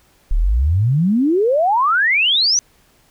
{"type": "exponential sweep", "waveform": "sine", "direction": "up", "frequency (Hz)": [33.15, 6140], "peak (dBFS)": -12, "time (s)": [0.31, 2.59], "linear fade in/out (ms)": 0, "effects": ["pink hiss -55 dBFS RMS until 3.1 s"]}